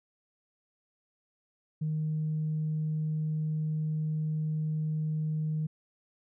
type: tone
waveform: sine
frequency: 155.1 Hz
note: D#3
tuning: 5 cents flat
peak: -27 dBFS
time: 1.81-5.67 s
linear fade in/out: 10 ms
effects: tanh soft clip ceiling -24 dBFS